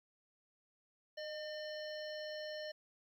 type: harmonic tone with a mistuned harmonic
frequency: 603 Hz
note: D5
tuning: 46 cents sharp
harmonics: 1 / 3 / 5 / 7 / 9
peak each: -43 / -50 / -54 / -53 / -54 dBFS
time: 1.17-2.72 s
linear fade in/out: 10 ms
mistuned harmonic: 1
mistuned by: +25 cents
effects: 12-bit